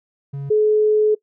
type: tone pair in turn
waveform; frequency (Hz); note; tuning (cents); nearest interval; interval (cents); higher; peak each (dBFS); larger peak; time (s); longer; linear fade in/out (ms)
triangle / sine; 139.6 / 426.9; C#3 / G#4; +13 / +48; octave + perfect fifth; 1935; second; -23 / -12; second; 0.33-0.5 / 0.5-1.15; second; 10
effects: noise-tail reverb RT60 0.1 s tail -22 dB re dry